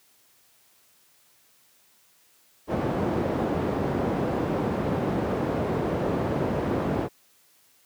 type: low-pass noise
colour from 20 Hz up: white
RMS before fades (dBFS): -26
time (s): 2.67-7.09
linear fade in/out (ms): 50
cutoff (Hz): 500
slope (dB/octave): 12
effects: white hiss -61 dBFS RMS until 7.85 s + high-pass 80 Hz 12 dB/octave